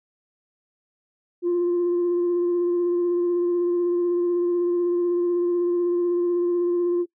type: tone with vibrato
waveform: sine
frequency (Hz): 350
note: F4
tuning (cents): +4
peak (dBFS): -17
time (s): 1.42-7.06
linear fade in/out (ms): 50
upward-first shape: sine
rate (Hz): 16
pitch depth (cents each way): 18
effects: noise-tail reverb RT60 0.1 s tail -23 dB re dry + tanh soft clip ceiling -17 dBFS

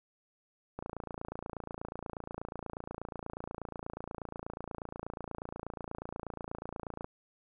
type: click train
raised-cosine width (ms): 1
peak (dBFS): -25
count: 178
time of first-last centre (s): 0.79-7.044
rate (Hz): 28.3
effects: none

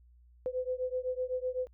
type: beating tone pair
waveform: sine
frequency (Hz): 504 / 511.9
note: B4 / C5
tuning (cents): +35 / -38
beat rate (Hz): 7.9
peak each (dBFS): -34 / -35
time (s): 0.46-1.67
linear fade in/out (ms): 0
effects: added 60 Hz sine -57 dBFS peak until 1.73 s

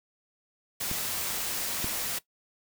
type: noise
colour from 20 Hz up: white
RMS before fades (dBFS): -32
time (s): 0.8-2.19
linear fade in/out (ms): 10
type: clicks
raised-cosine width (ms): 3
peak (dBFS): -21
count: 2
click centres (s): 0.914 / 1.844
effects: noise-tail reverb RT60 0.1 s tail -18 dB re dry

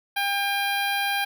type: tone with notch filter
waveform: 10% pulse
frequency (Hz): 801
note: G5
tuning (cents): +37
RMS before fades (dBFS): -25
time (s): 0.16-1.25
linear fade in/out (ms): 10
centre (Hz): 6800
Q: 0.55
effects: none

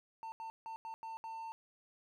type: tone bursts at uneven times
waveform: triangle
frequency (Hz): 899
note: A5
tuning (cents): +37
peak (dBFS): -40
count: 6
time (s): 0.23-0.32 / 0.4-0.5 / 0.66-0.76 / 0.85-0.94 / 1.03-1.17 / 1.24-1.52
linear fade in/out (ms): 0
effects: none

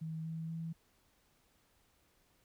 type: tone with pitch steps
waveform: sine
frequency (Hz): 160 / 161.95 / 163.93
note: D#3 / E3 / E3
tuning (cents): +49 / -30 / -9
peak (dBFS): -38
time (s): 0.01-0.73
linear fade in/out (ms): 10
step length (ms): 240
effects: pink hiss -72 dBFS RMS until 2.44 s

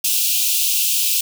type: high-pass noise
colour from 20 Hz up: white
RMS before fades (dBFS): -18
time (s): 0.04-1.21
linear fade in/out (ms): 5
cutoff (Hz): 2500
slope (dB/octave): 96
effects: none

